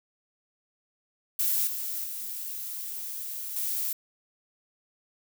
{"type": "noise with level steps", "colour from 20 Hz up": "violet", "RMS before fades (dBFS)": [-26, -33, -36, -30], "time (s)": [1.39, 3.93], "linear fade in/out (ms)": 5, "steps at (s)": [1.67, 2.04, 3.56], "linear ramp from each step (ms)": 2, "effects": []}